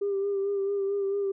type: tone with vibrato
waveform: sine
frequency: 397.5 Hz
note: G4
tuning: 24 cents sharp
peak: -24 dBFS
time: 0.01-1.32 s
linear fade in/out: 10 ms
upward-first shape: sine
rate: 4.5 Hz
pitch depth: 31 cents each way
effects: tanh soft clip ceiling -21 dBFS